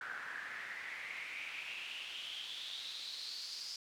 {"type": "noise with band-pass filter sweep", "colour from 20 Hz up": "pink", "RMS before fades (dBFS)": -45, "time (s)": [0.01, 3.76], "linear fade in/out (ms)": 2, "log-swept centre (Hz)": [1500, 5000], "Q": 6.4, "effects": []}